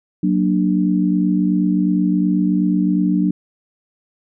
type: chord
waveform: sine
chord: Gb augmented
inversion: none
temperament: equal with one note detuned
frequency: 185 / 233.1 / 295.9 Hz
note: Gb3 / Bb3 / D4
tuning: 0 / 0 / +13 cents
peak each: -16 / -22 / -18 dBFS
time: 0.23-3.31 s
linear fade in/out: 5 ms
effects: none